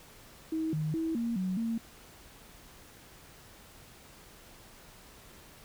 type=tone with pitch steps; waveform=sine; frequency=319.2 / 154.4 / 324.3 / 232.8 / 185.9 / 228.2 Hz; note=D#4 / D#3 / E4 / A#3 / F#3 / A#3; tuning=+44 / -13 / -28 / -2 / +8 / -37 cents; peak=-29 dBFS; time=0.52-1.78 s; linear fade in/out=5 ms; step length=210 ms; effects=pink hiss -54 dBFS RMS until 5.64 s